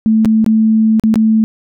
sine tone with dropouts, 220 Hz, A3, in tune, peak -7 dBFS, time 0.06-1.44 s, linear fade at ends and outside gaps 0 ms, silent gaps 0.248-0.256 / 0.444-0.463 / 0.997-1.037 / 1.141-1.157 s, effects none

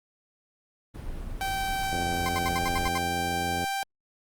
brown noise, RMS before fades -36 dBFS, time 0.94-2.89 s, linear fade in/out 10 ms
sawtooth tone with pitch glide, 776 to 785 Hz, G5 to G5, -18 to +2 cents, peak -24 dBFS, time 1.41-3.83 s, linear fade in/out 0 ms, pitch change +20 cents, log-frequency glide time 2.47-2.62 s
click train, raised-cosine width 2 ms, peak -21 dBFS, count 149, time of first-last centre 1.93-3.641 s, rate 86.5 Hz
30% pulse tone bursts, 1046.5 Hz, C6, in tune, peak -26 dBFS, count 8, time 2.26-2.978 s, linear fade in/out 0 ms, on 25 ms, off 74 ms
effects Opus 32 kbps

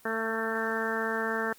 harmonic tone, 223.7 Hz, A3, 29 cents sharp, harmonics 1 / 2 / 3 / 4 / 5 / 6 / 7 / 8, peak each -36 / -33 / -38 / -38 / -39 / -37 / -34 / -35 dBFS, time 0.05-1.53 s, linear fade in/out 5 ms, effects white hiss -57 dBFS RMS until 1.58 s + Opus 32 kbps

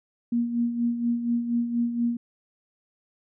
sine tone with tremolo, 236.7 Hz, A#3, 27 cents sharp, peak -20 dBFS, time 0.32-2.17 s, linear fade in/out 5 ms, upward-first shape sine, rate 4.2 Hz, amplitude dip 60%, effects none

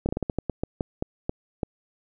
slowing click train, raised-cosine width 2 ms, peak -12 dBFS, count 13, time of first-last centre 0.06-1.632 s, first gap 29 ms, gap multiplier 1.25, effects none

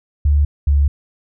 sine tone pair in turn, 72.7 / 71.29 Hz, D2 / C#2, -17 / +49 cents, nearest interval unison, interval 34 cents, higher first, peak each -10 dBFS, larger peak neither, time 0.25-0.45 / 0.67-0.88 s, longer second, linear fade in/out 5 ms, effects none

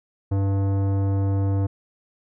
sine tone with tanh clipping, 98.1 Hz, G2, 2 cents sharp, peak -21 dBFS, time 0.31-1.67 s, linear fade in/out 10 ms, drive 16 dB, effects none

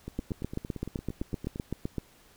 two click trains, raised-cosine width 3 ms, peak -24 / -18 dBFS, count 14 / 15, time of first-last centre 0.08-1.559 / 0.19-1.983 s, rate 8.79 / 7.81 Hz, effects pink hiss -59 dBFS RMS until 2.36 s

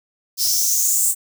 blue noise with high-pass filter sweep, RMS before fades -18 dBFS, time 0.37-1.15 s, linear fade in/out 50 ms, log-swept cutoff 5000 to 8100 Hz, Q 5.4, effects none

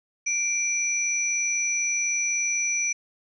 sine tone pair together, 2349 / 5908 Hz, D7 / F#8, 0 / -3 cents, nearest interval octave + major third, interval 1597 cents, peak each -26 / -25 dBFS, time 0.26-2.93 s, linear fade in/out 10 ms, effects none

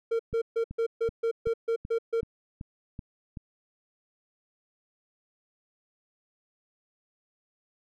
triangle tone bursts, 458.1 Hz, A#4, 30 cents flat, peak -22 dBFS, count 10, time 0.11-2.21 s, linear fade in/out 10 ms, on 84 ms, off 140 ms
click train, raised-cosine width 5 ms, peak -26 dBFS, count 9, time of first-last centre 0.33-3.372 s, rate 2.63 Hz
effects none

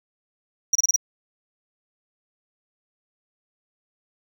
triangle tone bursts, 5760 Hz, F#8, 47 cents flat, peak -14 dBFS, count 5, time 0.73-0.962 s, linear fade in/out 5 ms, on 24 ms, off 28 ms, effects none

